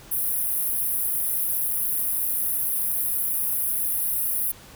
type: high-pass noise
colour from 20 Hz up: pink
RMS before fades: -25 dBFS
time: 0.11-4.52 s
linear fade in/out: 10 ms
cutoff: 10000 Hz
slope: 96 dB/octave
effects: pink hiss -47 dBFS RMS until 4.75 s